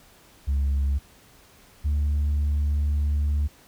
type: tone pair in turn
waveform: sine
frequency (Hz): 69.3 / 73.18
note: C#2 / D2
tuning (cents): 0 / -6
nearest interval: minor second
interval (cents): 94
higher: second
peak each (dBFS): -18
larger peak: neither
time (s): 0.47-0.99 / 1.84-3.48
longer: second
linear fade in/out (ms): 20
effects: tanh soft clip ceiling -19 dBFS + pink hiss -54 dBFS RMS until 3.67 s